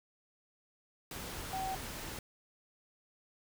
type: tone in noise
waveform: sine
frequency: 763 Hz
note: G5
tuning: 47 cents flat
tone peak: -35 dBFS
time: 1.53-1.75 s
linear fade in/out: 2 ms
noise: pink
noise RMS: -43 dBFS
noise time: 1.11-2.19 s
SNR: +5 dB
effects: none